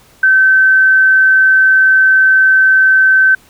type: tone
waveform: sine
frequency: 1539 Hz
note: G6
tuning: 32 cents flat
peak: -5 dBFS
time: 0.23-3.35 s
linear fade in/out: 5 ms
effects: pink hiss -46 dBFS RMS until 3.49 s